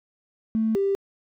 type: tone pair in turn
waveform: triangle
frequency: 221.3 / 394.3 Hz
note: A3 / G4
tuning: +10 / +10 cents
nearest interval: minor seventh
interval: 1000 cents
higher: second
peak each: -16 dBFS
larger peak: neither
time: 0.55-0.75 / 0.75-0.95 s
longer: neither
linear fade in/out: 0 ms
effects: tanh soft clip ceiling -18 dBFS